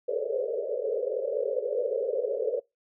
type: band-pass noise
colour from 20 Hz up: white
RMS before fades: -29 dBFS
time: 0.08-2.6 s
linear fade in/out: 10 ms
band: 420 to 570 Hz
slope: 96 dB/octave
effects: noise-tail reverb RT60 0.2 s tail -23 dB re dry